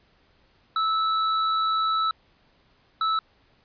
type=tone bursts at uneven times; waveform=square; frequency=1309 Hz; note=E6; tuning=13 cents flat; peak=-22 dBFS; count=2; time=0.76-2.11 / 3.01-3.19 s; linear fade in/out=2 ms; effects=pink hiss -62 dBFS RMS until 3.64 s + resampled to 11025 Hz